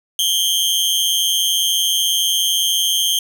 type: tone with amplitude modulation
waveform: sawtooth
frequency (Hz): 3177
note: G7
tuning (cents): +23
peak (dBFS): -8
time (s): 0.19-3.19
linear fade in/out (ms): 2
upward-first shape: sine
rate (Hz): 180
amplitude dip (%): 85
effects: none